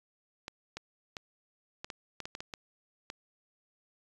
clicks, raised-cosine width 0.2 ms, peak -22 dBFS, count 11, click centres 0.481 / 0.77 / 1.168 / 1.845 / 1.902 / 2.203 / 2.255 / 2.351 / 2.405 / 2.538 / 3.101 s, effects resampled to 24000 Hz

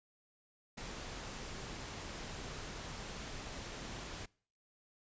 pink noise, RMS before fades -45 dBFS, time 0.77-4.26 s, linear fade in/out 10 ms, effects noise-tail reverb RT60 0.5 s tail -25 dB re dry + resampled to 16000 Hz

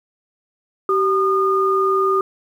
sine tone pair together, 385.3 / 1219 Hz, G4 / D#6, -30 / -36 cents, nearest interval octave + minor sixth, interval 1994 cents, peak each -17 dBFS, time 0.89-2.21 s, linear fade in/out 2 ms, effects 8-bit

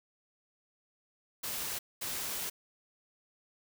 white noise bursts at uneven times, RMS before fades -37 dBFS, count 2, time 1.43-1.79 / 2.01-2.5 s, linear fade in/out 10 ms, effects none

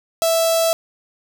sawtooth tone with notch filter, 659.3 Hz, E5, in tune, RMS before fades -17 dBFS, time 0.22-0.73 s, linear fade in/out 0 ms, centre 1800 Hz, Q 0.58, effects none

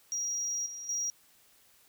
sine tone with level steps, 5710 Hz, F8, 37 cents sharp, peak -29 / -39 / -28 dBFS, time 0.12-1.1 s, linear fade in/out 0 ms, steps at 0.66 / 0.89 s, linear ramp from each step 2 ms, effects tanh soft clip ceiling -28 dBFS + white hiss -63 dBFS RMS until 1.88 s

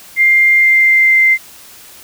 sine tone with pitch glide, 2100 to 2084 Hz, C7 to C7, +6 to -7 cents, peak -6 dBFS, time 0.16-1.38 s, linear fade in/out 50 ms, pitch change -13 cents, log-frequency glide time 0.57-1.2 s, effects white hiss -38 dBFS RMS until 2.03 s

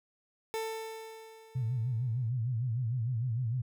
30% pulse tone with exponential decay, 444.7 Hz, A4, 18 cents sharp, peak -29 dBFS, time 0.54-2.29 s, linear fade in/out 0 ms, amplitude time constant 380 ms
sine tone with vibrato, 119.7 Hz, A#2, 46 cents sharp, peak -29 dBFS, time 1.55-3.62 s, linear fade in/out 10 ms, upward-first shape sine, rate 6.6 Hz, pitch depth 150 cents each way
effects none

